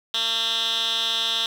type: tone with band-pass filter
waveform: 10% pulse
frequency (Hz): 227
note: A#3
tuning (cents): -46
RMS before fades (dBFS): -24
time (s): 0.14-1.46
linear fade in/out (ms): 2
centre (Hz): 3600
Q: 4.8
effects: 7-bit